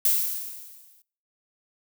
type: noise with exponential decay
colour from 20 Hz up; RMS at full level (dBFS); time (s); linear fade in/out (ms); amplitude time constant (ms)
violet; -19; 0.05-1.02; 2; 210
effects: noise-tail reverb RT60 0.5 s tail -23 dB re dry